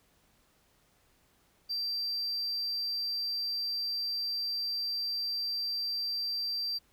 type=tone; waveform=triangle; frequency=4700 Hz; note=D8; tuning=1 cent sharp; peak=-29 dBFS; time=1.69-6.79 s; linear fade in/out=20 ms; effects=tanh soft clip ceiling -25 dBFS + pink hiss -68 dBFS RMS until 6.92 s